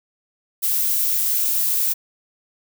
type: noise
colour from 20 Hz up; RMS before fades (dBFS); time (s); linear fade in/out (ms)
violet; -20; 0.62-1.94; 20
effects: none